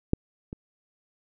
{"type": "clicks", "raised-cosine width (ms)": 3, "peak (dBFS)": [-8, -23], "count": 2, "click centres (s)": [0.134, 0.529], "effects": []}